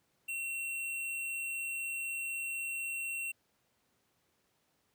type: tone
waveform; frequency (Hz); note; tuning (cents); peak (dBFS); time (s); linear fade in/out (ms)
square; 2724; F7; -44; -36; 0.28-3.32; 10
effects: pink hiss -75 dBFS RMS until 4.94 s + high-pass 100 Hz 12 dB/octave